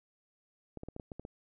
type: clicks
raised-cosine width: 2 ms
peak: -29 dBFS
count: 8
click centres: 0.773 / 0.834 / 0.886 / 0.964 / 0.998 / 1.118 / 1.196 / 1.251 s
effects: none